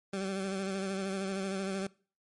20% pulse tone with vibrato, 193.1 Hz, G3, 26 cents flat, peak -28 dBFS, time 0.13-1.87 s, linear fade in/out 5 ms, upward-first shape sine, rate 13 Hz, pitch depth 40 cents each way, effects noise-tail reverb RT60 0.4 s tail -22 dB re dry + MP3 48 kbps

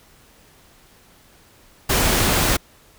pink noise, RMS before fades -18 dBFS, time 1.89-2.57 s, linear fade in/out 10 ms, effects pink hiss -52 dBFS RMS until 2.98 s

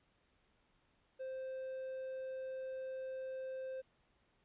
triangle tone, 523.3 Hz, C5, in tune, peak -39 dBFS, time 1.19-3.82 s, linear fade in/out 20 ms, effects pink hiss -75 dBFS RMS until 4.44 s + resampled to 8000 Hz

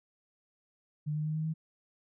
sine tone with pitch steps, 150.4 / 152.5 / 154.63 / 156.79 / 158.98 Hz, D3 / D#3 / D#3 / D#3 / D#3, +42 / -34 / -10 / +14 / +38 cents, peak -30 dBFS, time 1.06-1.54 s, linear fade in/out 20 ms, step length 96 ms, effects none

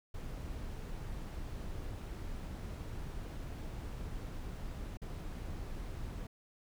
brown noise with dropouts, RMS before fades -42 dBFS, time 0.14-6.27 s, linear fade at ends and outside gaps 5 ms, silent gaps 4.972-5.017 s, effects none

